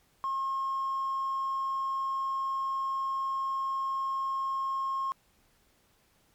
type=tone with hard clipping; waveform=sine; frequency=1076 Hz; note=C6; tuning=48 cents sharp; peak=-29 dBFS; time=0.24-5.12 s; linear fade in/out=0 ms; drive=1 dB; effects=pink hiss -67 dBFS RMS until 6.34 s + MP3 96 kbps